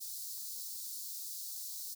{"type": "high-pass noise", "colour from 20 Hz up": "white", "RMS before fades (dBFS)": -43, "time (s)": [0, 1.95], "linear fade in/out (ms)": 20, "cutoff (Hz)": 4100, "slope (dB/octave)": 48, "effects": []}